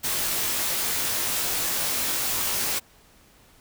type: noise with comb filter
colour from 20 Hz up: white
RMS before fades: -26 dBFS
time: 0.03-2.8 s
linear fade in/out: 20 ms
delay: 19 ms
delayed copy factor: -0.95
effects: pink hiss -56 dBFS RMS until 3.6 s